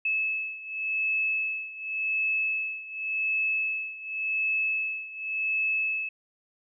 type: beating tone pair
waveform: sine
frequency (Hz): 2600 / 2600.89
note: E7 / E7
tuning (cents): -24 / -24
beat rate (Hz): 0.89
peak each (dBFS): -28 / -31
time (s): 0.05-6.09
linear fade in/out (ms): 5
effects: none